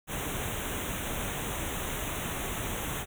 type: band-stop noise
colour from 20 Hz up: pink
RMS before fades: -34 dBFS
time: 0.07-3.06 s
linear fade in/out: 50 ms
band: 3800 to 6000 Hz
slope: 96 dB/octave
effects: none